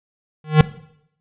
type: tone with exponential growth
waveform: square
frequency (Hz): 154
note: D#3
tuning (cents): -17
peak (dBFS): -4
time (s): 0.44-0.61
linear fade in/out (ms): 2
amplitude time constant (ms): 36
effects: noise-tail reverb RT60 0.7 s tail -17 dB re dry + resampled to 8000 Hz